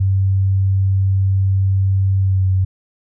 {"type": "tone with pitch glide", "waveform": "sine", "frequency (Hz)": [96.4, 94.2], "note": ["G2", "F#2"], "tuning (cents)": [-28, 32], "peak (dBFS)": -12, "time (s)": [0, 2.65], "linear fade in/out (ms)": 10, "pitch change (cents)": -40, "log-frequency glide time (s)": [2.2, 2.46], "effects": []}